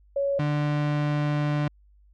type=tone pair in turn; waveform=sine / 35% pulse; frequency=558 / 147.8 Hz; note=C#5 / D3; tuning=+11 / +11 cents; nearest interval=octave + major seventh; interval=2300 cents; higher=first; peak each=-22 / -21 dBFS; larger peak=second; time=0.16-0.39 / 0.39-1.68 s; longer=second; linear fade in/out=5 ms; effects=added 50 Hz sine -54 dBFS peak until 2.13 s + low-pass 3000 Hz 12 dB/octave